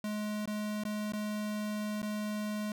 square tone with dropouts, 210.8 Hz, G#3, 26 cents sharp, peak -34 dBFS, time 0.04-2.72 s, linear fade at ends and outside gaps 2 ms, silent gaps 0.457-0.475 / 0.837-0.851 / 1.122-1.134 / 2.019-2.028 s, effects none

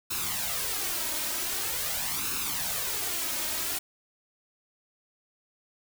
white noise with flanger, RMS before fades -31 dBFS, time 0.1-3.79 s, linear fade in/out 10 ms, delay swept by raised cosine 0.75 to 3.25 ms, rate 0.45 Hz, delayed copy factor +0.65, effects none

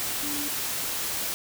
sine tone in noise, 291.7 Hz, D4, 12 cents flat, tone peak -34 dBFS, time 0.23-0.48 s, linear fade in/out 0 ms, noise white, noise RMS -30 dBFS, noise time 0-1.34 s, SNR -7 dB, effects none

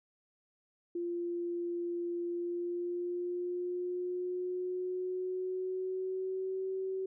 sine tone with pitch glide, 346.3 to 379.8 Hz, F4 to F#4, -15 to +45 cents, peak -33 dBFS, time 0.95-7.06 s, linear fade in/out 5 ms, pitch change +160 cents, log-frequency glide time 2.26-6.68 s, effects none

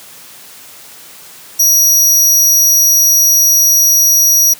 sawtooth tone, 5770 Hz, F#8, 44 cents flat, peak -4 dBFS, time 1.59-4.54 s, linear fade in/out 10 ms, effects white hiss -36 dBFS RMS until 4.59 s + high-pass 100 Hz 12 dB/octave

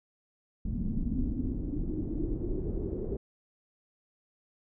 brown noise with low-pass filter sweep, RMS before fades -32 dBFS, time 0.65-3.17 s, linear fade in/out 5 ms, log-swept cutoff 220 to 420 Hz, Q 5.6, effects none

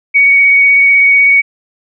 sine tone with vibrato, 2241 Hz, C#7, 18 cents sharp, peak -4 dBFS, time 0.14-1.42 s, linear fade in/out 20 ms, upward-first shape sine, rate 16 Hz, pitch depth 15 cents each way, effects none

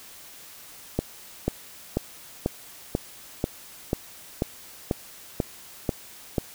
click train, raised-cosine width 2 ms, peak -9 dBFS, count 12, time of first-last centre 0.99-6.382 s, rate 2.04 Hz, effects white hiss -46 dBFS RMS until 6.54 s

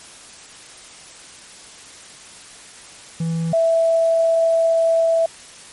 triangle / sine tone pair in turn, 164.81 / 659.2 Hz, E3 / E5, 0 / 0 cents, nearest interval 2 octaves, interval 2400 cents, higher second, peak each -17 / -13 dBFS, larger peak second, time 3.2-3.53 / 3.53-5.26 s, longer second, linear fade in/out 5 ms, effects white hiss -41 dBFS RMS until 5.72 s + MP3 48 kbps

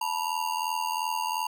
square ring-modulated tone, 932.3 Hz, A#5, in tune, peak -25 dBFS, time 0.01-1.47 s, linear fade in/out 5 ms, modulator 41.4 Hz, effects none

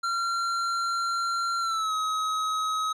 square tone with pitch glide, 1372 to 1272.7 Hz, F6 to D#6, -31 to +39 cents, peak -26 dBFS, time 0.03-2.93 s, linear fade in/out 10 ms, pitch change -130 cents, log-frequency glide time 1.6-1.93 s, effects low-pass 7000 Hz 12 dB/octave

